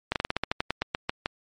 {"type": "slowing click train", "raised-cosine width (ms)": 0.3, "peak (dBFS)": -9, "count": 14, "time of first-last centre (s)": [0.12, 1.259], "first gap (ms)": 38, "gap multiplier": 1.13, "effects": ["MP3 48 kbps"]}